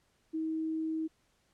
sine tone, 318.6 Hz, D#4, 41 cents sharp, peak -31 dBFS, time 0.33-1.08 s, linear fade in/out 20 ms, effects pink hiss -72 dBFS RMS until 1.53 s + low-pass 10000 Hz 12 dB/octave

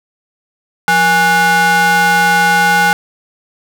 square ring-modulated tone, 324.7 Hz, E4, 26 cents flat, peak -6 dBFS, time 0.88-2.93 s, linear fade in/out 0 ms, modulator 1150 Hz, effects none

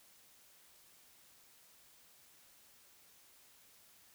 silence, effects white hiss -64 dBFS RMS until 4.14 s

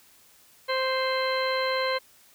harmonic tone with a mistuned harmonic, 523 Hz, C5, 1 cent flat, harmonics 1 / 2 / 3 / 4 / 5 / 6 / 8, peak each -27 / -30 / -34 / -32 / -42 / -38 / -34 dBFS, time 0.68-1.99 s, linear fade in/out 20 ms, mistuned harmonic 8, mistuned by -37 cents, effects white hiss -57 dBFS RMS until 2.34 s

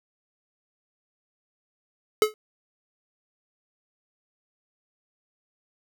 square tone with exponential decay, 428.4 Hz, A4, 46 cents flat, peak -13 dBFS, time 2.22-2.34 s, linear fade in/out 1 ms, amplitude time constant 25 ms, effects none

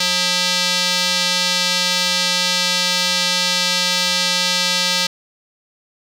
square tone with band-pass filter, 180.1 Hz, F#3, 46 cents flat, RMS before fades -18 dBFS, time 0-5.07 s, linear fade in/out 5 ms, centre 4400 Hz, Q 1.9, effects none

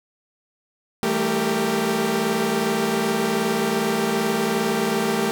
sawtooth tone cluster, 164.6 / 200.1 / 222.7 / 392.7 / 464.5 Hz, E3 / G3 / A3 / G4 / A#4, -2 / +36 / +21 / +3 / -6 cents, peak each -28 / -26 / -20 / -20 / -25 dBFS, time 1.03-5.31 s, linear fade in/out 0 ms, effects none

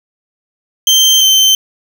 30% pulse tone pair in turn, 3136 / 3102 Hz, G7 / G7, 0 / -19 cents, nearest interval unison, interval 19 cents, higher first, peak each -3 dBFS, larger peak neither, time 0.87-1.21 / 1.21-1.55 s, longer neither, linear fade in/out 2 ms, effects none

